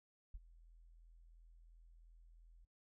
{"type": "tone with ADSR envelope", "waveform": "sine", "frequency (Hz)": 41.45, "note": "E1", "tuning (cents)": 10, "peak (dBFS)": -40, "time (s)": [0.34, 2.65], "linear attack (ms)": 7, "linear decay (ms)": 33, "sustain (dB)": -20, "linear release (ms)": 6, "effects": ["noise-tail reverb RT60 0.1 s tail -24 dB re dry", "tanh soft clip ceiling -42 dBFS"]}